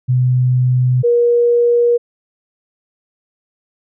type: tone pair in turn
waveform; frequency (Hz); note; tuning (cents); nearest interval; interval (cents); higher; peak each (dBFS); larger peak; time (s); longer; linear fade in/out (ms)
sine; 126.3 / 476.8; B2 / A#4; +39 / +39; octave + major seventh; 2300; second; -10 / -9; second; 0.08-1.03 / 1.03-1.98; neither; 20
effects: none